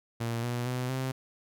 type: tone with pitch steps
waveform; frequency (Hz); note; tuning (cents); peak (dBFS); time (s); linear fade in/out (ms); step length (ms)
sawtooth; 116.54 / 121.14 / 125.92 / 130.89; A#2 / B2 / B2 / C3; 0 / -33 / +34 / +1; -26; 0.2-1.12; 10; 230
effects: none